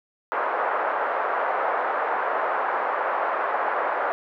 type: band-pass noise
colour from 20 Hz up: pink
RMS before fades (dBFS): -25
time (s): 0.32-4.12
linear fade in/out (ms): 0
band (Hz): 550 to 1500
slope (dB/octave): 24
effects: none